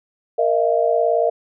sine chord, Bb suspended fourth, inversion none, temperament equal with one note detuned, 466.2 / 622.3 / 680.5 Hz, Bb4 / Eb5 / F5, 0 / 0 / -45 cents, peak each -19 dBFS, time 0.38-1.3 s, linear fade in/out 10 ms, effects none

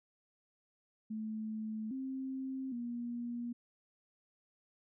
sine tone with pitch steps, 217.8 / 264.4 / 238.8 Hz, A3 / C4 / A#3, -17 / +18 / +42 cents, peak -37 dBFS, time 1.1-3.53 s, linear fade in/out 10 ms, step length 810 ms, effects none

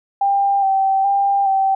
sine tone with vibrato, 785 Hz, G5, 2 cents sharp, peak -13 dBFS, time 0.21-1.75 s, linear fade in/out 5 ms, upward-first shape square, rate 1.2 Hz, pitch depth 23 cents each way, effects none

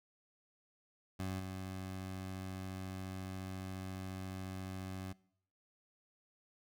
20% pulse tone with level steps, 94.3 Hz, F#2, 33 cents sharp, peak -33 / -37 dBFS, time 1.19-5.13 s, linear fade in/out 10 ms, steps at 1.39 s, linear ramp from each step 10 ms, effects noise-tail reverb RT60 0.7 s tail -23 dB re dry

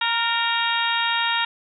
harmonic tone with a mistuned harmonic, 466.2 Hz, A#4, in tune, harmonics 2 / 3 / 4 / 5 / 6 / 7 / 8, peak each -25 / -27 / -27 / -31 / -28 / -30 / -27 dBFS, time 0.01-1.45 s, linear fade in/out 5 ms, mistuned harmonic 4, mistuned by -28 cents, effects none

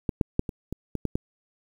clicks, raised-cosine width 3 ms, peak -12 / -8 / -8 / -19 / -18 / -16 / -13 / -12 dBFS, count 8, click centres 0.092 / 0.212 / 0.394 / 0.492 / 0.726 / 0.953 / 1.053 / 1.155 s, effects 8-bit

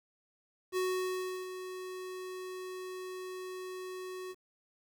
square tone with ADSR envelope, 370 Hz, F#4, in tune, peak -30 dBFS, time 0.72-4.35 s, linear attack 48 ms, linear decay 710 ms, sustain -11 dB, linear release 42 ms, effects 10-bit

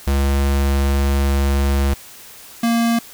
square tone pair in turn, 69.3 / 232.3 Hz, C#2 / A#3, 0 / -6 cents, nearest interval octave + major sixth, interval 2094 cents, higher second, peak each -15 dBFS, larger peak neither, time 0.07-1.94 / 2.63-2.99 s, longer first, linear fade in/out 5 ms, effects white hiss -40 dBFS RMS until 3.13 s

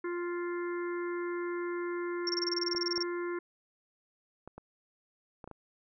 harmonic tone, 349.2 Hz, F4, in tune, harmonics 1 / 3 / 4 / 5 / 6, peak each -33 / -43 / -45 / -47 / -49 dBFS, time 0.04-3.39 s, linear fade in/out 5 ms
sine tone bursts, 5500 Hz, F8, 27 cents flat, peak -29 dBFS, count 16, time 2.27-3.028 s, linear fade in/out 2 ms, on 23 ms, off 26 ms
clicks, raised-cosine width 1 ms, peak -31 dBFS, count 7, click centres 2.749 / 2.979 / 4.476 / 4.58 / 5.442 / 5.476 / 5.513 s
effects none

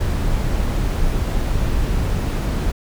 brown noise, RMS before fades -19 dBFS, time 0-2.72 s, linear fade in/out 10 ms, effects none

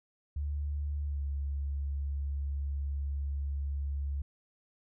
sine tone with pitch glide, 72.7 to 70.3 Hz, D2 to C#2, -17 to +25 cents, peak -31 dBFS, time 0.36-4.22 s, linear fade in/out 5 ms, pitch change -58 cents, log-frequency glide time 1.05-1.22 s, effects none

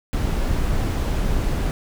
brown noise, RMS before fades -21 dBFS, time 0.13-1.71 s, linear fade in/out 0 ms, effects none

